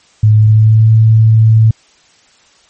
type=tone with pitch glide; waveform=sine; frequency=107.5 to 110.91 Hz; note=A2 to A2; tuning=-40 to +14 cents; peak=-3 dBFS; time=0.23-1.71 s; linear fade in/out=5 ms; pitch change=+54 cents; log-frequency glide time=0.36-0.91 s; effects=white hiss -48 dBFS RMS until 2.69 s + MP3 32 kbps